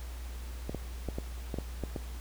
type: clicks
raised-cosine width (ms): 2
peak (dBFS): -21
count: 8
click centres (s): 0.695 / 0.747 / 1.087 / 1.185 / 1.542 / 1.586 / 1.837 / 1.962
effects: added 60 Hz sine -38 dBFS peak until 2.2 s + pink hiss -51 dBFS RMS until 2.2 s